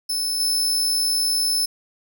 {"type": "tone with level steps", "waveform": "sawtooth", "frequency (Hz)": 5260, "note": "E8", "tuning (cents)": -5, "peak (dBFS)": [-19, -16], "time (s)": [0.09, 1.66], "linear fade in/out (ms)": 10, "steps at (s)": 0.4, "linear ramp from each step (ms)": 2, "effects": []}